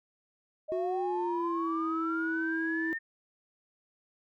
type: linear sweep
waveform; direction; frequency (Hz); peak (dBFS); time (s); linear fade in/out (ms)
sine; up; 610 to 1830; -32; 0.68-2.99; 20
type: tone with pitch glide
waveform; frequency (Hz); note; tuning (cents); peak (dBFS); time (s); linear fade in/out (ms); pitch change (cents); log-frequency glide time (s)
triangle; 367.1 to 325.2; F#4 to E4; -14 to -23; -29; 0.72-2.93; 0; -209; 0.97-1.75
effects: none